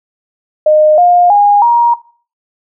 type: tone with pitch steps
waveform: sine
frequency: 613 / 708.2 / 818.3 / 945.4 Hz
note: D#5 / F5 / G#5 / A#5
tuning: -26 / +24 / -26 / +24 cents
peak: -4 dBFS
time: 0.66-1.94 s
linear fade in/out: 5 ms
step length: 320 ms
effects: noise-tail reverb RT60 0.4 s tail -18 dB re dry